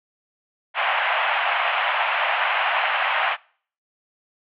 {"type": "band-pass noise", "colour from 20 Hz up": "pink", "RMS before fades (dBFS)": -22, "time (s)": [0.74, 3.37], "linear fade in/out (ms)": 50, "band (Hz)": [660, 3000], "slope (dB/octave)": 48, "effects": ["noise-tail reverb RT60 0.5 s tail -24 dB re dry"]}